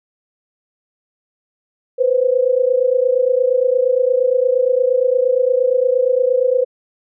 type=tone pair together; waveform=sine; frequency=493.9 / 522.5 Hz; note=B4 / C5; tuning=0 / -2 cents; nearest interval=minor second; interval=98 cents; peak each=-15 dBFS; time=1.98-6.65 s; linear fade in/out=20 ms; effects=none